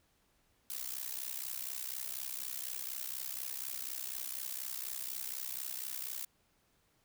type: noise with amplitude modulation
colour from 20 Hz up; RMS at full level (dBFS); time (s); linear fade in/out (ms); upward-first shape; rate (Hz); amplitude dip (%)
blue; -37; 0.7-6.25; 2; sine; 64.1; 90
effects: pink hiss -73 dBFS RMS until 7.04 s